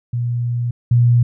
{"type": "tone pair in turn", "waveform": "sine", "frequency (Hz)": [120.2, 120.2], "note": ["B2", "B2"], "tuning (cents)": [-46, -46], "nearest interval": "unison", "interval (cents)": 0, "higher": "neither", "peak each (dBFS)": [-17, -9], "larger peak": "second", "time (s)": [[0.13, 0.71], [0.91, 1.23]], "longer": "first", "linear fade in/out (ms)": 5, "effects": []}